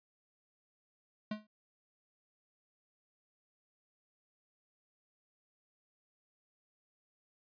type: tone with exponential decay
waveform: square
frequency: 213.2 Hz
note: G#3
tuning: 46 cents sharp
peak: -33 dBFS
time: 1.31-1.47 s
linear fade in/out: 5 ms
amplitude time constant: 33 ms
effects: resampled to 11025 Hz